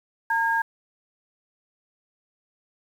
sine tone pair together, 912 / 1625 Hz, A#5 / G#6, -38 / -38 cents, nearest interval minor seventh, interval 1000 cents, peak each -23 dBFS, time 0.3-0.62 s, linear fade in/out 5 ms, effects 8-bit

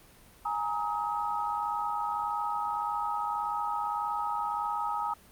sine chord, Ab suspended second, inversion none, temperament equal with one note detuned, 830.6 / 932.3 / 1267.7 Hz, Ab5 / Bb5 / Eb6, 0 / 0 / +32 cents, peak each -33 dBFS, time 0.45-5.14 s, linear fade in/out 5 ms, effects pink hiss -56 dBFS RMS until 5.31 s + Opus 32 kbps

